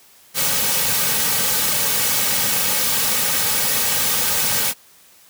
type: noise with comb filter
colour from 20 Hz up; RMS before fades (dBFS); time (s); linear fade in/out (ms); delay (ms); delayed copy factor
white; -19; 0.34-4.74; 50; 2.9; -0.75
effects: white hiss -50 dBFS RMS until 5.29 s + high-pass 60 Hz 12 dB/octave